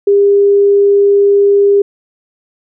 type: tone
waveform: sine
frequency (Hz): 402.3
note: G4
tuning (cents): +45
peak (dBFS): -5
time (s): 0.07-1.82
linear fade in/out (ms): 5
effects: none